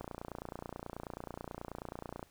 click train, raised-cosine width 1 ms, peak -27 dBFS, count 66, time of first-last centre 0.01-2.228 s, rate 29.3 Hz, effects pink hiss -66 dBFS RMS until 2.3 s

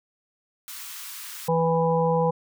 white high-pass noise, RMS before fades -38 dBFS, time 0.68-1.48 s, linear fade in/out 0 ms, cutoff 960 Hz, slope 48 dB/octave
harmonic tone, 164.81 Hz, E3, in tune, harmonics 1 / 3 / 5 / 6, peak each -24 / -22 / -27 / -28 dBFS, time 1.48-2.31 s, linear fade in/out 10 ms
effects none

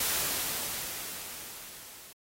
white noise with level ramp, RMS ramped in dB -28 to -50 dBFS, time 0-2.13 s, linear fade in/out 5 ms, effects AAC 48 kbps

